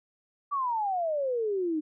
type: exponential sweep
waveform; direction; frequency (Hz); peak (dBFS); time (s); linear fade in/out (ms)
sine; down; 1170 to 299.1; -26; 0.51-1.81; 20
effects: none